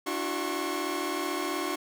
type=tone cluster; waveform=sawtooth; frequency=294.8 / 338 / 373.8 / 1088 Hz; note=D4 / E4 / F#4 / C#6; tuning=+7 / +43 / +18 / -33 cents; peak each=-31 dBFS; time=0.06-1.76 s; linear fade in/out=10 ms; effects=none